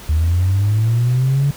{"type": "linear sweep", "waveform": "sine", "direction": "up", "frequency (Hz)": [75.1, 143.4], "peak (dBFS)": -11, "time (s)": [0.09, 1.51], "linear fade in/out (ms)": 5, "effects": ["tanh soft clip ceiling -9 dBFS", "pink hiss -37 dBFS RMS until 1.56 s"]}